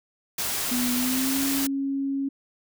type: noise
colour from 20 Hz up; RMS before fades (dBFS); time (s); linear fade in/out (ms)
white; -28; 0.38-1.67; 5
type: tone with pitch glide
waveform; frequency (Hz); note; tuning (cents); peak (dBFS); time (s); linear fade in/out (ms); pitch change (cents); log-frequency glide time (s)
sine; 246.1 to 274.6; B3 to C#4; -6 to -16; -24; 0.71-2.29; 10; +190; 0.94-1.43
effects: none